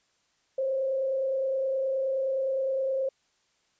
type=tone with frequency modulation; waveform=sine; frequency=533 Hz; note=C5; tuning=32 cents sharp; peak=-25 dBFS; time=0.58-3.09 s; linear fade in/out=5 ms; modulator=29.6 Hz; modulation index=0.38; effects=white hiss -70 dBFS RMS until 3.79 s + resampled to 16000 Hz